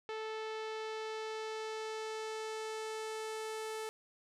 sawtooth tone with low-pass filter sweep, 438.1 Hz, A4, 7 cents flat, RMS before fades -41 dBFS, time 0.09-3.89 s, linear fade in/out 0 ms, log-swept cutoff 3600 to 11000 Hz, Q 1, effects none

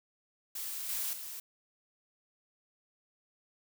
blue noise with level steps, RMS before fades -39 / -35 / -43 dBFS, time 0.55-1.4 s, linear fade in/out 5 ms, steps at 0.89 / 1.13 s, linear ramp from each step 2 ms, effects none

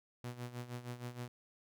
sawtooth tone with tremolo, 122.1 Hz, B2, 19 cents flat, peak -36 dBFS, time 0.24-1.28 s, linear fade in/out 0 ms, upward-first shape sine, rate 6.4 Hz, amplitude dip 75%, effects none

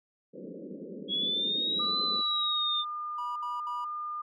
pink band-pass noise, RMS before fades -42 dBFS, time 0.33-2.22 s, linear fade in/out 20 ms, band 170 to 550 Hz, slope 96 dB/octave
sine linear two-way sweep, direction up then down, 3322 to 4041 to 3585 Hz, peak -27 dBFS, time 1.08-2.85 s, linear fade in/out 50 ms, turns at 2.01 s
sine tone, 1209 Hz, D6, 50 cents sharp, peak -33 dBFS, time 1.79-4.22 s, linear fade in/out 10 ms
triangle tone bursts, 974 Hz, B5, 24 cents flat, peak -34 dBFS, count 3, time 3.18-3.846 s, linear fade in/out 5 ms, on 180 ms, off 63 ms
effects none

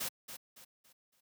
white noise with echo, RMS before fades -37 dBFS, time 0-0.09 s, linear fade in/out 10 ms, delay 280 ms, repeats 4, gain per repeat -9 dB, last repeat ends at 1.21 s, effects high-pass 100 Hz 12 dB/octave

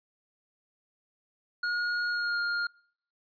square tone with pitch glide, 1438 to 1411.7 Hz, F#6 to F6, -50 to +18 cents, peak -28 dBFS, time 1.63-2.67 s, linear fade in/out 5 ms, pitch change -32 cents, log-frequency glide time 2.1-2.39 s, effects noise-tail reverb RT60 0.6 s tail -26 dB re dry + resampled to 11025 Hz

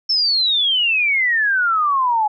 sine exponential sweep, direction down, 5380 to 830.6 Hz, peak -14 dBFS, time 0.09-2.28 s, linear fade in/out 10 ms, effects none

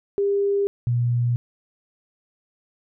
sine tone pair in turn, 400.8 / 120.47 Hz, G4 / B2, +38 / -43 cents, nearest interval octave + major sixth, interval 2081 cents, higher first, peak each -18 dBFS, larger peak neither, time 0.18-0.67 / 0.87-1.36 s, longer neither, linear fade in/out 0 ms, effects none

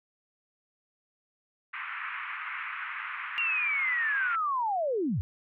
pink band-pass noise, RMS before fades -37 dBFS, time 1.73-4.36 s, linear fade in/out 10 ms, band 1100 to 2500 Hz, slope 48 dB/octave
sine linear sweep, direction down, 2791 to 71.5 Hz, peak -26 dBFS, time 3.38-5.21 s, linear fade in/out 0 ms
effects none

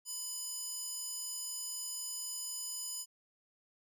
square tone with high-pass filter, 998 Hz, B5, 18 cents sharp, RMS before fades -41 dBFS, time 0.05-3.06 s, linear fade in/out 50 ms, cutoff 6500 Hz, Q 2, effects none

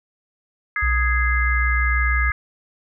sine chord, Ab major, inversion second, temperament just, 1245.9 / 1661.2 / 2077 Hz, Eb6 / Ab6 / C7, +2 / 0 / -13 cents, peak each -27 / -23 / -24 dBFS, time 0.76-2.32 s, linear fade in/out 2 ms
sine tone with vibrato, 61.1 Hz, B1, 18 cents flat, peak -18 dBFS, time 0.82-2.31 s, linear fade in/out 10 ms, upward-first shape square, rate 6.2 Hz, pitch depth 14 cents each way
effects none

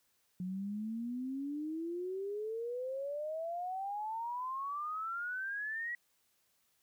sine exponential sweep, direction up, 179.2 to 1941 Hz, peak -36 dBFS, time 0.4-5.95 s, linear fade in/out 2 ms, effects white hiss -75 dBFS RMS until 6.82 s

